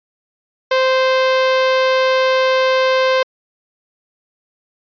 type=tone; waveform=sawtooth; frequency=521 Hz; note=C5; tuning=7 cents flat; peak=-8 dBFS; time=0.71-3.23 s; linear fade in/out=5 ms; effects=resampled to 11025 Hz